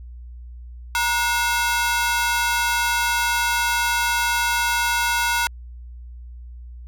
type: ring-modulated tone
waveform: sawtooth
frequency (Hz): 1198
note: D6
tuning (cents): +34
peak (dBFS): -12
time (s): 0.95-5.47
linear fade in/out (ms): 0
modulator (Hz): 258
effects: added 60 Hz sine -35 dBFS peak until 6.87 s